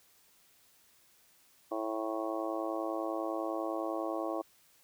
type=harmonic tone; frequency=110 Hz; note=A2; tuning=in tune; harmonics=3 / 4 / 5 / 6 / 7 / 8 / 9 / 10; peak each=-37 / -44 / -39 / -39 / -42 / -50 / -48 / -42 dBFS; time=1.71-4.42 s; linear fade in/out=10 ms; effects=white hiss -65 dBFS RMS until 4.83 s

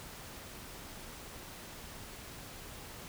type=silence; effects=pink hiss -48 dBFS RMS until 3.08 s

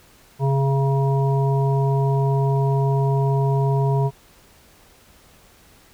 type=harmonic tone with a mistuned harmonic; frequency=136.3 Hz; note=C#3; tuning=29 cents flat; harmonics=1 / 3 / 5 / 7; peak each=-17 / -25 / -30 / -28 dBFS; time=0.39-4.11 s; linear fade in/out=50 ms; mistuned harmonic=3; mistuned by=+21 cents; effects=pink hiss -52 dBFS RMS until 5.93 s

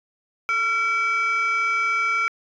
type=tone pair together; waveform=sine; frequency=1366.4 / 2298 Hz; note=F6 / D7; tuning=-38 / -38 cents; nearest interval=major sixth; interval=900 cents; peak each=-20 / -20 dBFS; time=0.49-2.28 s; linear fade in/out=0 ms; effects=tanh soft clip ceiling -16 dBFS

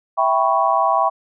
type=chord; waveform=sine; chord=C# half-diminished seventh; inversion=first; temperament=equal; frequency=659.3 / 784 / 987.8 / 1108.7 Hz; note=E5 / G5 / B5 / C#6; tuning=0 / 0 / 0 / 0 cents; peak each=-20 / -19 / -20 / -19 dBFS; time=0.17-1.1 s; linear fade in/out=20 ms; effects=none

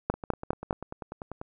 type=two click trains; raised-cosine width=1 ms; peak=-23 / -10 dBFS; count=14 / 4; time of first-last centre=0.14-1.415 / 0.1-0.709 s; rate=10.2 / 4.93 Hz; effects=none

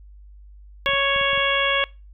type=harmonic tone; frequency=554.4 Hz; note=C#5; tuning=in tune; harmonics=1 / 2 / 3 / 4 / 5 / 6; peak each=-25 / -25 / -25 / -25 / -25 / -25 dBFS; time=0.86-1.84 s; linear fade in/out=0 ms
type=clicks; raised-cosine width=5 ms; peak=-27 dBFS; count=6; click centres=0.89 / 0.935 / 1.162 / 1.213 / 1.332 / 1.377 s
effects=noise-tail reverb RT60 0.3 s tail -24 dB re dry + added 50 Hz sine -42 dBFS peak until 2.13 s

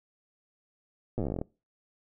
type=slowing click train; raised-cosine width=2 ms; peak=-19 dBFS; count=16; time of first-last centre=1.18-1.415 s; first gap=8 ms; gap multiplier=1.09; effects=noise-tail reverb RT60 0.3 s tail -23 dB re dry

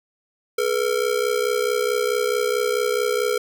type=ring-modulated tone; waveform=square; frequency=455.7 Hz; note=A#4; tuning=39 cents flat; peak=-17 dBFS; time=0.58-3.38 s; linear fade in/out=5 ms; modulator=32.3 Hz; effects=none

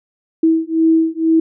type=beating tone pair; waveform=sine; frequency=323 / 325.1 Hz; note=E4 / E4; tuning=-35 / -24 cents; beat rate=2.1 Hz; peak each=-14 dBFS; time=0.43-1.4 s; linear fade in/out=5 ms; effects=none

